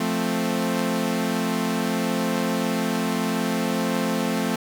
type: chord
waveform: sawtooth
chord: F major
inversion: none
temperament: equal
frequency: 174.61 / 220 / 261.6 Hz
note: F3 / A3 / C4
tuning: 0 / 0 / 0 cents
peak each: -24 / -21 / -23 dBFS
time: 0-4.56 s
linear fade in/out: 5 ms
effects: none